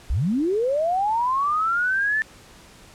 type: linear sweep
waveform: sine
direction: up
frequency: 44.54 to 1777 Hz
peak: -19 dBFS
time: 0.1-2.22 s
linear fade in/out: 0 ms
effects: pink hiss -48 dBFS RMS until 2.94 s + low-pass 10000 Hz 12 dB/octave